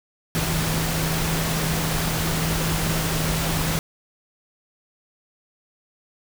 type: tone in noise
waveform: sine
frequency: 161 Hz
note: E3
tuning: 41 cents flat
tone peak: -25 dBFS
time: 0.35-3.79 s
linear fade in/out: 0 ms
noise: pink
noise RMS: -25 dBFS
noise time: 0.35-3.79 s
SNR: -3 dB
effects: none